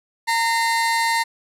30% pulse tone pair together, 919 / 2071 Hz, A#5 / C7, -25 / -18 cents, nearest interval octave + major second, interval 1407 cents, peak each -16 / -22 dBFS, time 0.27-1.24 s, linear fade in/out 20 ms, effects low-pass 12000 Hz 12 dB/octave

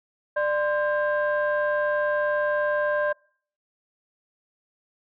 sine tone cluster, 595 / 1038 / 1593 Hz, D5 / C6 / G6, +22 / -14 / +27 cents, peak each -22 / -30 / -27 dBFS, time 0.36-3.13 s, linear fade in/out 10 ms, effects noise-tail reverb RT60 0.5 s tail -25 dB re dry + tanh soft clip ceiling -14 dBFS

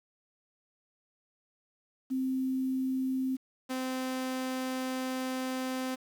sine / sawtooth tone pair in turn, 261.6 / 258.6 Hz, C4 / C4, 0 / -20 cents, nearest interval unison, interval 20 cents, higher first, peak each -28 dBFS, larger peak neither, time 2.1-3.37 / 3.69-5.96 s, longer second, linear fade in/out 20 ms, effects 9-bit

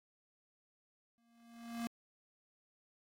square tone with exponential growth, 233.1 Hz, A#3, in tune, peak -36 dBFS, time 1.18-1.87 s, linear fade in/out 0 ms, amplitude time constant 150 ms, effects AAC 48 kbps

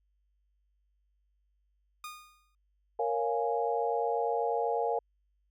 sawtooth tone with exponential decay, 1226 Hz, D#6, 26 cents flat, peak -34 dBFS, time 2.04-2.55 s, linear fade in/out 2 ms, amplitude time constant 110 ms
sine chord, Bb minor seventh, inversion none, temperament equal, 466.2 / 554.4 / 698.5 / 830.6 Hz, Bb4 / Db5 / F5 / Ab5, 0 / 0 / 0 / 0 cents, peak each -31 / -36 / -33 / -33 dBFS, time 2.99-4.99 s, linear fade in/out 5 ms
effects added 50 Hz sine -70 dBFS peak until 5.5 s

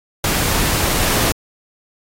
pink noise, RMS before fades -17 dBFS, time 0.24-1.32 s, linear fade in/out 2 ms, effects AAC 48 kbps

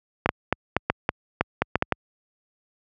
clicks, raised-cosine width 0.5 ms, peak -4 dBFS, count 11, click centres 0.26 / 0.291 / 0.526 / 0.766 / 0.9 / 1.091 / 1.41 / 1.62 / 1.756 / 1.824 / 1.923 s, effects high-pass 60 Hz 12 dB/octave

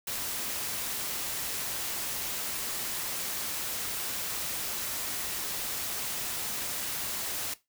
white noise, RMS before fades -34 dBFS, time 0.07-7.54 s, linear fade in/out 5 ms, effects noise-tail reverb RT60 0.2 s tail -17 dB re dry

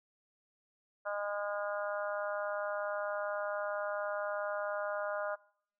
harmonic tone, 204.4 Hz, G#3, 27 cents flat, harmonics 3 / 4 / 5 / 6 / 7 / 8, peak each -36 / -45 / -44 / -43 / -40 / -51 dBFS, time 1.05-5.36 s, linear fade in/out 20 ms, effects noise-tail reverb RT60 0.6 s tail -23 dB re dry

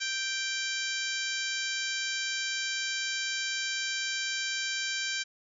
harmonic tone, 784 Hz, G5, in tune, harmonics 2 / 3 / 4 / 5 / 6 / 7 / 8 / 9, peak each -35 / -37 / -38 / -39 / -40 / -40 / -41 / -42 dBFS, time 0-5.24 s, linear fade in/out 20 ms, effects none

